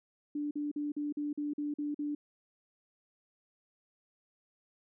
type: tone bursts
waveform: sine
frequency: 293.7 Hz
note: D4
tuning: in tune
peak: -32 dBFS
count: 9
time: 0.35-2.15 s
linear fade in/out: 5 ms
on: 160 ms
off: 45 ms
effects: none